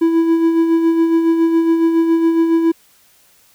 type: tone with tremolo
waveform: triangle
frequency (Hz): 330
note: E4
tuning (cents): +2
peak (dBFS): -7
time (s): 0.01-2.72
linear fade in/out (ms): 10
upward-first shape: sine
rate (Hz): 7.2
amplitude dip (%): 45
effects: white hiss -52 dBFS RMS until 3.54 s